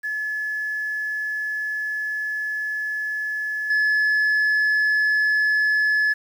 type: tone with level steps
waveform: sine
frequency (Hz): 1714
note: A6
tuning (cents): -46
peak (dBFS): -23 / -14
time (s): 0.03-6.14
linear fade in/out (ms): 20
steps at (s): 3.7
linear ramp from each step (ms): 5
effects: tanh soft clip ceiling -16 dBFS + 8-bit